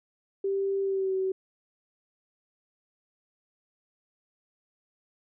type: tone with pitch glide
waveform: sine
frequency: 392 to 379.3 Hz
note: G4 to F#4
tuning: 0 to +43 cents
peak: -25 dBFS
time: 0.44-1.32 s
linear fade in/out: 5 ms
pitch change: -57 cents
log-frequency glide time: 0.82-1.14 s
effects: none